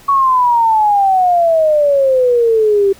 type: exponential sweep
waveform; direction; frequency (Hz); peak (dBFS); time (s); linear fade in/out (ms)
sine; down; 1126 to 387.6; -8; 0.08-2.93; 10
effects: pink hiss -42 dBFS RMS until 2.99 s